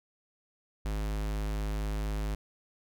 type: tone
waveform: square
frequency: 52.1 Hz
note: G#1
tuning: 6 cents sharp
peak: -31 dBFS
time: 0.85-2.35 s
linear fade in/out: 5 ms
effects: none